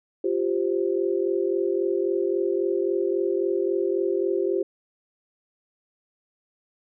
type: chord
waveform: sine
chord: F suspended second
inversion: none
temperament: just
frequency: 349.2 / 392.9 / 523.8 Hz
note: F4 / G4 / C5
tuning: 0 / +4 / +2 cents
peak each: -25 / -24 / -30 dBFS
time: 0.24-4.63 s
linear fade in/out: 5 ms
effects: none